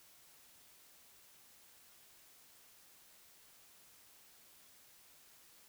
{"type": "silence", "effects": ["white hiss -63 dBFS RMS until 5.68 s"]}